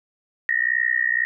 sine tone with amplitude modulation, 1864.7 Hz, A#6, in tune, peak -14 dBFS, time 0.49-1.25 s, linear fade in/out 0 ms, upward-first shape sine, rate 61.9 Hz, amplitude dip 100%, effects none

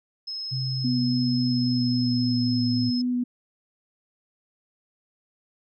sine tone, 5170 Hz, E8, 34 cents flat, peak -30 dBFS, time 0.27-3.02 s, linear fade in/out 10 ms
sine tone with pitch glide, 130.81 to 117.21 Hz, C3 to A#2, 0 to +10 cents, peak -26 dBFS, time 0.51-2.91 s, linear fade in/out 20 ms, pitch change -190 cents, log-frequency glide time 1.32-2.62 s
sine tone with vibrato, 246.9 Hz, B3, in tune, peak -22 dBFS, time 0.84-3.24 s, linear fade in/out 10 ms, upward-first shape square, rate 3.7 Hz, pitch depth 9 cents each way
effects none

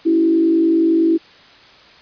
sine tone with frequency modulation, 328.9 Hz, E4, 4 cents flat, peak -11 dBFS, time 0.05-1.18 s, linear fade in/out 20 ms, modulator 50.5 Hz, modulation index 0.54, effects white hiss -45 dBFS RMS until 2.01 s + resampled to 11025 Hz

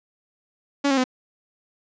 sawtooth tone with pitch steps, 282.1 / 270.4 / 255.2 Hz, C#4 / C#4 / C4, +30 / -43 / -43 cents, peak -14 dBFS, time 0.84-1.041 s, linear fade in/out 10 ms, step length 67 ms, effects resampled to 16000 Hz + 8-bit

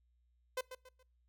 sawtooth tone with echo, 511 Hz, C5, 41 cents flat, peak -31 dBFS, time 0.57-0.61 s, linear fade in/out 5 ms, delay 140 ms, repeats 3, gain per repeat -10 dB, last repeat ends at 1.03 s, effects noise-tail reverb RT60 0.4 s tail -24 dB re dry + added 60 Hz sine -70 dBFS peak until 1.28 s

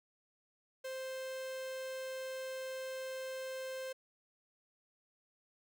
45% pulse tone, 523.3 Hz, C5, in tune, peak -40 dBFS, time 0.84-3.93 s, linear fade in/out 10 ms, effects none

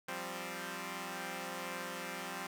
5% pulse chord, F suspended second, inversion none, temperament equal, 174.61 / 196 / 261.6 Hz, F3 / G3 / C4, 0 / 0 / 0 cents, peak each -33 dBFS, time 0.08-2.47 s, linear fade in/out 5 ms, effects none

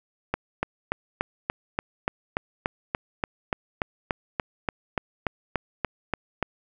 click train, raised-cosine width 0.5 ms, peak -9 dBFS, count 22, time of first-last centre 0.34-6.427 s, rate 3.45 Hz, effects none

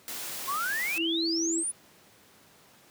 white noise, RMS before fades -37 dBFS, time 0.08-0.98 s, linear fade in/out 0 ms
sine exponential sweep, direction up, 1046.5 to 10160 Hz, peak -28 dBFS, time 0.47-1.72 s, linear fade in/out 20 ms
sine tone, 329.6 Hz, E4, in tune, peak -28 dBFS, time 0.96-1.64 s, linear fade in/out 50 ms
effects pink hiss -57 dBFS RMS until 2.9 s + high-pass 150 Hz 12 dB/octave

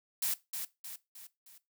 blue noise with echo, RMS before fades -32 dBFS, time 0.22-0.34 s, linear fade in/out 5 ms, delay 310 ms, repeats 4, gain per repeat -6 dB, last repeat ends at 1.58 s, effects noise-tail reverb RT60 0.2 s tail -17 dB re dry

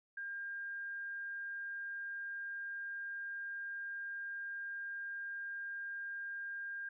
sine tone, 1605 Hz, G6, 40 cents sharp, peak -40 dBFS, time 0.17-6.89 s, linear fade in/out 5 ms, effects none

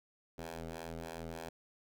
10% pulse ring-modulated tone, 82.41 Hz, E2, in tune, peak -31 dBFS, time 0.38-1.49 s, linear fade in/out 5 ms, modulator 328 Hz, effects none

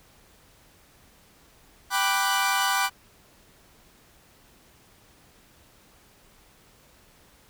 sawtooth chord, G major seventh, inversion none, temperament equal, 784 / 987.8 / 1174.7 / 1480 Hz, G5 / B5 / D6 / F#6, 0 / 0 / 0 / 0 cents, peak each -24 dBFS, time 1.9-2.9 s, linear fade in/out 50 ms, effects pink hiss -57 dBFS RMS until 7.49 s

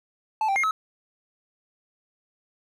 triangle tone with pitch steps, 872 / 783 / 2132 / 1289 Hz, A5 / G5 / C7 / E6, -16 / -2 / +32 / -39 cents, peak -19 dBFS, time 0.41-0.71 s, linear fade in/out 2 ms, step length 75 ms, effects none

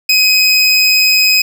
square tone pair together, 2518 / 5045 Hz, D#7 / D#8, +20 / +23 cents, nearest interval octave, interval 1203 cents, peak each -11 dBFS, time 0.09-1.42 s, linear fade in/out 5 ms, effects none

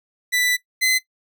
sawtooth tone pair in turn, 1982 / 2040 Hz, B6 / C7, +6 / -44 cents, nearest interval unison, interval 50 cents, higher second, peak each -14 / -12 dBFS, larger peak second, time 0.32-0.57 / 0.81-0.99 s, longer first, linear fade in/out 20 ms, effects noise-tail reverb RT60 0.1 s tail -17 dB re dry

